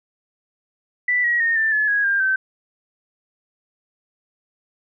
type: tone with pitch steps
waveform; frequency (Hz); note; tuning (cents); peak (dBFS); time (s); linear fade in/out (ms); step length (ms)
sine; 1975.5 / 1907.1 / 1841.1 / 1777.3 / 1715.8 / 1656.4 / 1599.1 / 1543.7; B6 / A#6 / A#6 / A6 / A6 / G#6 / G6 / G6; 0 / +39 / -22 / +17 / -44 / -5 / +34 / -27; -16; 1.08-2.36; 5; 160
effects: none